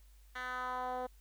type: tone with band-pass filter sweep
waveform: 10% pulse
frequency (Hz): 252.3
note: B3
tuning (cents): +37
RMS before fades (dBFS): -39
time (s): 0.35-1.07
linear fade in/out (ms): 10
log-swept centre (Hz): 2000 to 570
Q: 2.1
effects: added 50 Hz sine -57 dBFS peak until 1.2 s + white hiss -70 dBFS RMS until 1.2 s